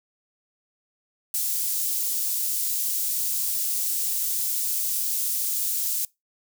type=high-pass noise; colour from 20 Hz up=white; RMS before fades=-26 dBFS; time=1.34-6.05 s; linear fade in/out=2 ms; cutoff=6800 Hz; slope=12 dB/octave; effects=noise-tail reverb RT60 0.2 s tail -23 dB re dry